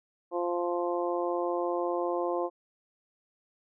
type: harmonic tone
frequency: 174.61 Hz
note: F3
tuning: in tune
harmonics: 2 / 3 / 4 / 5 / 6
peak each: -31 / -32 / -35 / -38 / -37 dBFS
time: 0.31-2.5 s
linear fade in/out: 50 ms
effects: none